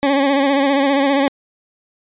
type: tone with vibrato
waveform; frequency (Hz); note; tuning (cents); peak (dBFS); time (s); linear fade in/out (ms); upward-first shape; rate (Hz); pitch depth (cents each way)
20% pulse; 277.2; C#4; 0; -8; 0.03-1.28; 0; sine; 15; 55
effects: resampled to 8000 Hz